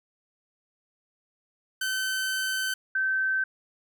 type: tone pair in turn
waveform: sawtooth / sine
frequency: 1533 / 1544.6 Hz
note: G6 / G6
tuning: -39 / -26 cents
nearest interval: unison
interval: 13 cents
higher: second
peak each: -23 dBFS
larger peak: neither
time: 1.81-2.74 / 2.95-3.44 s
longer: first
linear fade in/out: 5 ms
effects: none